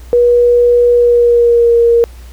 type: tone with pitch glide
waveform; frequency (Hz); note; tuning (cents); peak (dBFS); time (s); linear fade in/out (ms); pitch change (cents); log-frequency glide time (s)
sine; 482.5 to 468.8; B4 to A#4; -40 to +10; -5; 0.13-2.04; 0; -50; 0.91-1.75
effects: added 60 Hz sine -30 dBFS peak until 2.32 s + pink hiss -43 dBFS RMS until 2.32 s